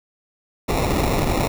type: noise with sample-and-hold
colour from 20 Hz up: pink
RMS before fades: -20 dBFS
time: 0.68-1.48 s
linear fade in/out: 10 ms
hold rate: 1575 Hz
effects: none